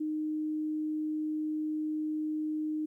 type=tone; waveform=sine; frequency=307.9 Hz; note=D#4; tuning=18 cents flat; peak=-30 dBFS; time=0-2.86 s; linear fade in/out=10 ms; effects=12-bit